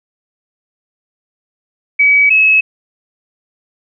sine tone pair in turn, 2276 / 2578 Hz, C#7 / E7, +45 / -39 cents, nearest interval major second, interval 216 cents, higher second, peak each -6 dBFS, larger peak neither, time 1.99-2.3 / 2.3-2.61 s, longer neither, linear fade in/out 10 ms, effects none

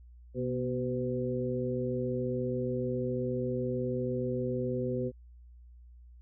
harmonic tone with a mistuned harmonic, 126.5 Hz, B2, 42 cents sharp, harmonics 1 / 2 / 3 / 4, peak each -35 / -35 / -35 / -35 dBFS, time 0.34-5.12 s, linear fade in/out 50 ms, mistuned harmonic 2, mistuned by -54 cents, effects added 60 Hz sine -50 dBFS peak until 6.21 s

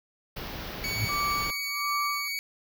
pink band-stop noise, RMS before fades -37 dBFS, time 0.36-1.51 s, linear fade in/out 10 ms, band 5600 to 13000 Hz, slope 48 dB/octave
sine tone with exponential growth, 110 Hz, A2, in tune, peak -23 dBFS, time 0.8-1.05 s, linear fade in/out 5 ms, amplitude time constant 53 ms
25% pulse tone, 2248 Hz, C#7, 24 cents sharp, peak -26 dBFS, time 0.84-2.39 s, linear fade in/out 0 ms
sine tone with tremolo, 1167 Hz, D6, 11 cents flat, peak -26 dBFS, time 1.09-2.28 s, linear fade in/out 0 ms, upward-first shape sine, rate 1.4 Hz, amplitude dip 95%
effects none

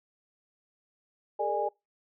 sine tone cluster, 409.5 / 452.9 / 598 / 823 Hz, G#4 / A#4 / D5 / G#5, -24 / -50 / +31 / -16 cents, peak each -35 / -33 / -32 / -30 dBFS, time 1.39-1.69 s, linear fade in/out 10 ms, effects noise-tail reverb RT60 0.2 s tail -24 dB re dry

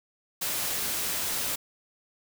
white noise, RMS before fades -30 dBFS, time 0.41-1.56 s, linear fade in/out 10 ms, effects none

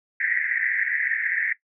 pink band-pass noise, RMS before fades -25 dBFS, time 0.2-1.53 s, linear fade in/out 5 ms, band 1700 to 2100 Hz, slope 96 dB/octave, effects noise-tail reverb RT60 0.1 s tail -17 dB re dry

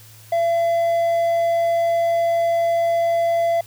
triangle tone, 676 Hz, E5, 43 cents sharp, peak -14 dBFS, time 0.32-3.61 s, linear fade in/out 5 ms, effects added 109 Hz sine -45 dBFS peak until 3.66 s + white hiss -47 dBFS RMS until 3.66 s

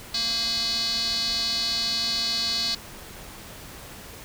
square tone with band-pass filter, 229.9 Hz, A#3, 24 cents flat, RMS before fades -26 dBFS, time 0.14-2.75 s, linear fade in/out 5 ms, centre 4400 Hz, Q 7.9, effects pink hiss -42 dBFS RMS until 4.24 s

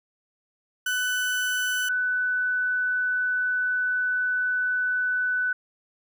35% pulse / sine tone pair in turn, 1496 / 1496 Hz, F#6 / F#6, +19 / +19 cents, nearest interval unison, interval 0 cents, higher neither, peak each -22 dBFS, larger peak neither, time 0.86-1.89 / 1.89-5.53 s, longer second, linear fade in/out 5 ms, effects none

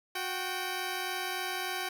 10% pulse tone pair together, 365.8 / 775 Hz, F#4 / G5, -20 / -20 cents, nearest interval octave + minor second, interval 1300 cents, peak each -28 / -27 dBFS, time 0.15-1.89 s, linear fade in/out 5 ms, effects none

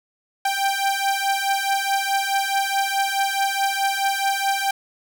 sawtooth beating tone pair, 784 / 788.7 Hz, G5 / G5, 0 / +10 cents, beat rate 4.7 Hz, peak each -19 dBFS, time 0.45-4.71 s, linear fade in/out 5 ms, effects none

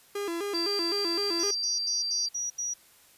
45% pulse tone with vibrato, 370 Hz, F#4, in tune, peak -30 dBFS, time 0.15-1.51 s, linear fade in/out 5 ms, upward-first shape square, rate 3.9 Hz, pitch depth 160 cents each way
sine tone, 4703 Hz, D8, 2 cents sharp, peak -28 dBFS, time 0.54-2.29 s, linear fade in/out 10 ms
sine tone bursts, 5790 Hz, F#8, 38 cents flat, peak -29 dBFS, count 6, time 1.39-2.74 s, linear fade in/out 10 ms, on 160 ms, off 78 ms
effects white hiss -58 dBFS RMS until 3.17 s + resampled to 32000 Hz

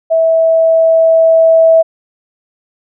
sine tone with level ramp, 652 Hz, E5, 19 cents flat, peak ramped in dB -7 to -3 dBFS, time 0.1-1.83 s, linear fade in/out 20 ms, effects none

